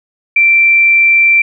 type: tone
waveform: sine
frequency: 2349 Hz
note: D7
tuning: in tune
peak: -5 dBFS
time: 0.36-1.42 s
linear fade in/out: 5 ms
effects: none